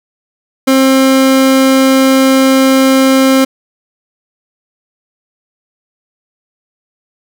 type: tone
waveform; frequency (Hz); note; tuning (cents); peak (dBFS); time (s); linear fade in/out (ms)
30% pulse; 265.7; C4; +27; -3; 0.67-3.45; 10
effects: none